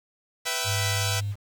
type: chord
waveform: 5% pulse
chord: E minor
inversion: second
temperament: equal with one note detuned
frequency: 493.9 / 659.3 / 773.6 Hz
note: B4 / E5 / G5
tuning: 0 / 0 / -23 cents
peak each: -19 dBFS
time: 0.45-1.21 s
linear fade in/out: 20 ms
type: tone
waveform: sine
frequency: 101.9 Hz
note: G#2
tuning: 32 cents flat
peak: -26 dBFS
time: 0.64-1.36 s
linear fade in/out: 50 ms
effects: 8-bit